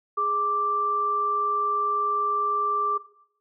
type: tone pair together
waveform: sine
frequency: 415.3 / 1174.6 Hz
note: G#4 / D6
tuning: 0 / 0 cents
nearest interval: octave + tritone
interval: 1800 cents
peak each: -33 / -22 dBFS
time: 0.17-2.98 s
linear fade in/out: 10 ms
effects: noise-tail reverb RT60 0.7 s tail -17 dB re dry